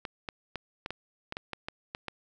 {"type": "clicks", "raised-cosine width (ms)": 0.3, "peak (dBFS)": -19, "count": 11, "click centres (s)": [0.052, 0.288, 0.557, 0.861, 0.906, 1.324, 1.369, 1.533, 1.685, 1.949, 2.083], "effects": []}